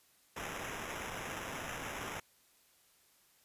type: noise with sample-and-hold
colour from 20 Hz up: white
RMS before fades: -42 dBFS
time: 0.36-2.2 s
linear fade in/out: 5 ms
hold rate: 4410 Hz
effects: white hiss -68 dBFS RMS until 3.44 s + resampled to 32000 Hz